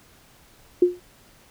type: tone with exponential decay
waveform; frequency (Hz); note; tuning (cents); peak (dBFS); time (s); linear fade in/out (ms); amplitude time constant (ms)
sine; 356.3; F4; +35; -9; 0.82-1; 5; 38
effects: pink hiss -54 dBFS RMS until 1.5 s

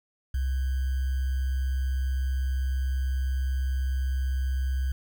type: tone with sample-and-hold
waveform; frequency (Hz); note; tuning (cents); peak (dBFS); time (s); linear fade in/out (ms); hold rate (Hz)
sine; 65.41; C2; 0; -24; 0.34-4.92; 5; 1575
effects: none

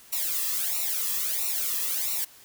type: noise with flanger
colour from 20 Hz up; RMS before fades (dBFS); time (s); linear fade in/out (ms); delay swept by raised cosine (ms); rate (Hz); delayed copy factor
blue; -28; 0.12-2.25; 10; 0.61 to 1.37; 1.5; -0.95
effects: white hiss -52 dBFS RMS until 2.44 s

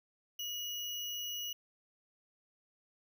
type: tone with sample-and-hold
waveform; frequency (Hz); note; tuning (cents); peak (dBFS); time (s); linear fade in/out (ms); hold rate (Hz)
sine; 2903; F#7; -34; -37; 0.39-1.53; 5; 8820
effects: none

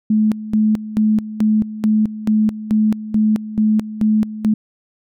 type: tone with tremolo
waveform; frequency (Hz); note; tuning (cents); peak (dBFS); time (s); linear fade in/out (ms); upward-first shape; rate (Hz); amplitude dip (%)
sine; 215.2; A3; -38; -11; 0.1-4.54; 5; square; 2.3; 80
effects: none

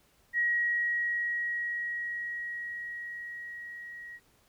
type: tone with level ramp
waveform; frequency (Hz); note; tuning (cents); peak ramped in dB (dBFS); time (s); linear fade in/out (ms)
sine; 1901; A#6; +33; -24 to -42; 0.33-4.2; 50
effects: pink hiss -66 dBFS RMS until 4.48 s

